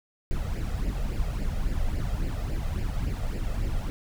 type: noise with flanger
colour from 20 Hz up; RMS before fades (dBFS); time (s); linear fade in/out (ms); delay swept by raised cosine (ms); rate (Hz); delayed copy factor
brown; -28; 0.31-3.9; 0; 0.4 to 1.6; 3.6; +0.65
effects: none